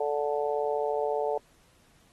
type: harmonic tone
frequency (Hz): 146.3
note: D3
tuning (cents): -6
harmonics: 3 / 4 / 5 / 6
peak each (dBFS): -29 / -31 / -33 / -35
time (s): 0-1.38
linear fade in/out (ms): 5
effects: pink hiss -63 dBFS RMS until 2.12 s + AAC 32 kbps